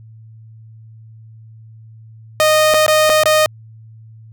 sawtooth tone with dropouts, 618 Hz, D#5, 12 cents flat, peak -6 dBFS, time 2.4-3.46 s, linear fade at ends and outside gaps 0 ms, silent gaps 2.739-2.743 / 2.864-2.88 / 3.095-3.099 / 3.235-3.257 s, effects added 111 Hz sine -37 dBFS peak until 4.32 s

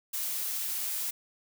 blue noise, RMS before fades -33 dBFS, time 0.13-1.11 s, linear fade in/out 10 ms, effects none

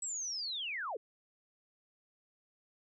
sine linear sweep, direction down, 7902 to 377.2 Hz, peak -36 dBFS, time 0.02-0.97 s, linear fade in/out 5 ms, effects none

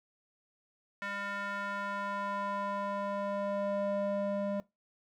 square tone with band-pass filter sweep, 200.8 Hz, G3, 42 cents sharp, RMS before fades -35 dBFS, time 1.02-4.6 s, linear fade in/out 0 ms, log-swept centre 1700 to 470 Hz, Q 2.4, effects noise-tail reverb RT60 0.2 s tail -20 dB re dry

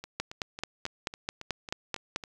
two click trains, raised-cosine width 0.2 ms, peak -13 / -23 dBFS, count 10 / 9, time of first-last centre 0.2-2.161 / 0.04-2.238 s, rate 4.59 / 3.64 Hz, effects 9-bit

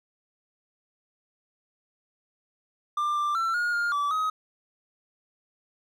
triangle tone with pitch steps, 1190 / 1183 / 1344 / 1433 / 1411 / 1155 / 1264 Hz, D6 / D6 / E6 / F6 / F6 / D6 / D#6, +22 / +12 / +33 / +44 / +17 / -29 / +27 cents, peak -22 dBFS, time 2.97-4.3 s, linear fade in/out 5 ms, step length 190 ms, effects none

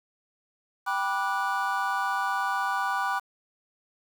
triangle chord, G major seventh, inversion none, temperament just, 784 / 980 / 1176 / 1470 Hz, G5 / B5 / D6 / F#6, 0 / -14 / +2 / -12 cents, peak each -29 dBFS, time 0.86-3.2 s, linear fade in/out 20 ms, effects 8-bit

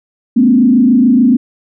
sine tone with frequency modulation, 246.9 Hz, B3, in tune, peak -5 dBFS, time 0.36-1.37 s, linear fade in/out 10 ms, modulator 26.9 Hz, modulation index 1.1, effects none

